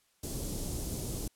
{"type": "band-stop noise", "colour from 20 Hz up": "pink", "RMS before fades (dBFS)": -36, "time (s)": [0.23, 1.28], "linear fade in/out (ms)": 5, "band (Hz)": [420, 6700], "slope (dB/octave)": 12, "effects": ["white hiss -71 dBFS RMS until 1.35 s", "low-pass 12000 Hz 12 dB/octave"]}